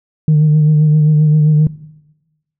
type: tone with vibrato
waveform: sine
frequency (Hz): 152.5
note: D#3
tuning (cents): -34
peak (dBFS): -5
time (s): 0.28-1.67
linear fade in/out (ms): 2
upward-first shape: sine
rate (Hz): 7.6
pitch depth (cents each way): 31
effects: noise-tail reverb RT60 1.0 s tail -19 dB re dry + tanh soft clip ceiling -4 dBFS